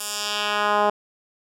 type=tone with band-pass filter sweep; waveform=10% pulse; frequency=207.7 Hz; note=G#3; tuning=in tune; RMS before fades=-23 dBFS; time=0-0.9 s; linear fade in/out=5 ms; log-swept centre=10000 to 730 Hz; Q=1.1; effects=none